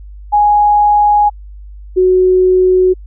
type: tone pair in turn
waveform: sine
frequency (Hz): 830.6 / 369.3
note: G#5 / F#4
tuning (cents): 0 / -3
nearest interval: octave + major second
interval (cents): 1403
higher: first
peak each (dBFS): -6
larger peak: neither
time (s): 0.32-1.3 / 1.96-2.94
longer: neither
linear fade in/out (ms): 20
effects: added 50 Hz sine -29 dBFS peak until 3.06 s